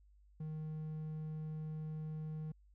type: tone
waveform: triangle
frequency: 155.56 Hz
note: D#3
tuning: in tune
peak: -38 dBFS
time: 0.4-2.52 s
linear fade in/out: 5 ms
effects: added 50 Hz sine -62 dBFS peak until 2.74 s